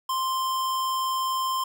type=tone; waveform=square; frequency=1046.5 Hz; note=C6; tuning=in tune; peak=-25 dBFS; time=0.09-1.64 s; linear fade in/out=5 ms; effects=none